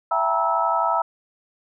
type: tone cluster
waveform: sine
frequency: 666 / 777 / 884 / 956 / 1305 Hz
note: E5 / G5 / A5 / A#5 / E6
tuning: +18 / -16 / +8 / +43 / -18 cents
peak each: -25 / -27 / -28 / -23 / -23 dBFS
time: 0.11-1.02 s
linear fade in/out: 5 ms
effects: none